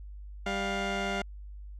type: tone pair together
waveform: 15% pulse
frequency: 197.2 / 702.7 Hz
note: G3 / F5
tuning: +11 / +10 cents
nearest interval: octave + minor seventh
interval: 2199 cents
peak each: -26 / -26 dBFS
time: 0.46-1.22 s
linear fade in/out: 5 ms
effects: added 50 Hz sine -41 dBFS peak until 1.79 s + low-pass 5000 Hz 12 dB/octave